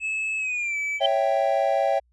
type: tone with pitch glide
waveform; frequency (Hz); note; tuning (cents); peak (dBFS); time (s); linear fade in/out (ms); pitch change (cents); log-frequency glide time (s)
triangle; 2598 to 2301; E7 to D7; -26 to -36; -23; 0-1.01; 50; -210; 0.38-0.77
type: tone with exponential growth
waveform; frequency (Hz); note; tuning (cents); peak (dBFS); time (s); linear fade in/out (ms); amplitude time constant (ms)
sine; 3093; G7; -24; -16; 0.98-1.06; 5; 16
type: chord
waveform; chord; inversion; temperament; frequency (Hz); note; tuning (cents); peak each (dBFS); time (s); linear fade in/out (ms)
triangle; C# diminished; none; equal; 554.4 / 659.3 / 784; C#5 / E5 / G5; 0 / 0 / 0; -22; 1-2; 20
effects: added 60 Hz sine -61 dBFS peak until 2.12 s + resampled to 24000 Hz